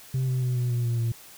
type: tone with pitch steps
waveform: sine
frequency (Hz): 130.81 / 128.19 / 125.63 / 123.11 / 120.65 / 118.23 / 115.87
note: C3 / C3 / B2 / B2 / B2 / A#2 / A#2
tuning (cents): 0 / -35 / +30 / -5 / -40 / +25 / -10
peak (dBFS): -20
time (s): 0.14-1.12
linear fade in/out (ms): 5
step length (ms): 140
effects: tanh soft clip ceiling -22 dBFS + white hiss -48 dBFS RMS until 1.37 s